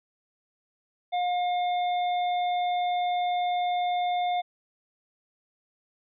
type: harmonic tone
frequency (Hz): 714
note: F5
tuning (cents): +38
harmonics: 1 / 3 / 5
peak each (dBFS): -24 / -39 / -39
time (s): 1.12-4.42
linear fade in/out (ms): 20
effects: none

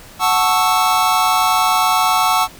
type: chord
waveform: square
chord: F# minor seventh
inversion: none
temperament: equal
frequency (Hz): 740 / 880 / 1108.7 / 1318.5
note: F#5 / A5 / C#6 / E6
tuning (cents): 0 / 0 / 0 / 0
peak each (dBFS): -19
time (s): 0.19-2.48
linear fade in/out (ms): 50
effects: pink hiss -40 dBFS RMS until 2.59 s

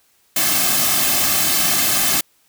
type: noise with comb filter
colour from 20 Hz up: white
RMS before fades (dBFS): -17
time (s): 0.36-2.21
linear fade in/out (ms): 5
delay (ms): 2.1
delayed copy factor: -0.75
effects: white hiss -59 dBFS RMS until 2.48 s

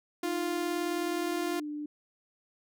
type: tone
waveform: sawtooth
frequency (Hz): 349.2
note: F4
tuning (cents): 0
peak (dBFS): -27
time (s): 0.23-1.6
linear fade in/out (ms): 5
type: tone with pitch glide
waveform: sine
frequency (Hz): 310 to 297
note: D#4 to D4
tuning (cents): -6 to +20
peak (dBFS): -34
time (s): 0.23-1.86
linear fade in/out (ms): 5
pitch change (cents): -74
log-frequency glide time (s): 1.4-1.69
effects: none

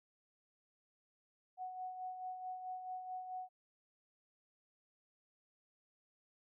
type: tone with tremolo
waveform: sine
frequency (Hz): 740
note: F#5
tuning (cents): 0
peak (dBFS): -40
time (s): 1.57-3.49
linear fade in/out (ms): 50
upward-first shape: sine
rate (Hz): 4.6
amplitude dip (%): 50
effects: none

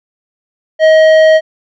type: tone with tanh clipping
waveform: triangle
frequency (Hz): 632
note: D#5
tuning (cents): +27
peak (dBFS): -5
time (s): 0.79-1.41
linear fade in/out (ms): 50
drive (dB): 15
effects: none

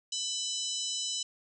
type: harmonic tone with a mistuned harmonic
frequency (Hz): 997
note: B5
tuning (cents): +16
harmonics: 3 / 4 / 5 / 6 / 7 / 8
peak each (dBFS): -37 / -38 / -39 / -40 / -40 / -41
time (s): 0.12-1.23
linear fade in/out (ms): 5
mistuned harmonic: 5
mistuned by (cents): +69
effects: none

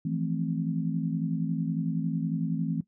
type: chord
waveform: sine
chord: F major seventh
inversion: third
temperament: just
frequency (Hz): 163.7 / 174.61 / 218.3 / 261.9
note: E3 / F3 / A3 / C4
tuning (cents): -12 / 0 / -13 / +2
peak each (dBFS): -29 / -35 / -33 / -33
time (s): 0.05-2.81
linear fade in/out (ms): 5
effects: noise-tail reverb RT60 0.1 s tail -18 dB re dry

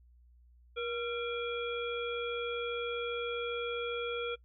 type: harmonic tone with a mistuned harmonic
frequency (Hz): 476.2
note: A#4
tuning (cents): +37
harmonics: 1 / 3 / 5 / 7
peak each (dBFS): -35 / -40 / -42 / -43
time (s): 0.76-4.36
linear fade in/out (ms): 20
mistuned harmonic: 3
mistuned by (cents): -71
effects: noise-tail reverb RT60 0.1 s tail -23 dB re dry + added 60 Hz sine -58 dBFS peak until 4.44 s

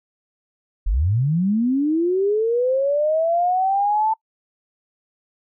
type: linear sweep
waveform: sine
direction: up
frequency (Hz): 36.49 to 890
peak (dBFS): -16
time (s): 0.86-4.14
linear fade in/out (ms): 10
effects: noise-tail reverb RT60 0.1 s tail -23 dB re dry

